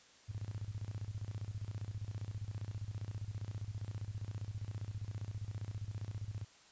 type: tone with tremolo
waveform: sine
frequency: 103.83 Hz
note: G#2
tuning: in tune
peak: -37 dBFS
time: 0.28-6.45 s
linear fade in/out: 20 ms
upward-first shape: square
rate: 15 Hz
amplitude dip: 80%
effects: white hiss -62 dBFS RMS until 6.71 s + resampled to 16000 Hz